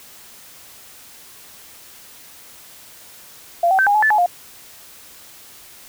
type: tone with pitch steps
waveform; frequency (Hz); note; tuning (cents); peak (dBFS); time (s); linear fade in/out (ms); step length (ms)
sine; 688 / 765 / 1548 / 816 / 851 / 1746 / 846 / 707; F5 / G5 / G6 / G#5 / G#5 / A6 / G#5 / F5; -26 / -42 / -22 / -31 / +42 / -14 / +32 / +21; -12; 3.63-4.262; 5; 79
effects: white hiss -43 dBFS RMS until 5.88 s